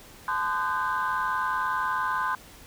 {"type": "tone cluster", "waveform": "sine", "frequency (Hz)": [869, 1028, 1218, 1508, 1588], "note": ["A5", "C6", "D#6", "F#6", "G6"], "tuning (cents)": [-22, -31, -37, 32, 22], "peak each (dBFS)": [-34, -26, -33, -31, -34], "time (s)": [0.28, 2.35], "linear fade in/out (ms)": 2, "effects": ["tanh soft clip ceiling -18 dBFS", "pink hiss -49 dBFS RMS until 2.66 s"]}